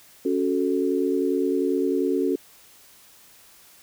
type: chord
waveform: sine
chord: F# minor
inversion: second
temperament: equal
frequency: 277.2 / 370 / 440 Hz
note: C#4 / F#4 / A4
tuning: 0 / 0 / 0 cents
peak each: -24 / -24 / -26 dBFS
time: 0.25-2.36 s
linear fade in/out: 5 ms
effects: white hiss -52 dBFS RMS until 3.82 s